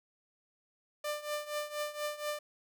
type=tone with tremolo; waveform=sawtooth; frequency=595 Hz; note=D5; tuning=22 cents sharp; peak=-28 dBFS; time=1.04-2.39 s; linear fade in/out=5 ms; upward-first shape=triangle; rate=4.2 Hz; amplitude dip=85%; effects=none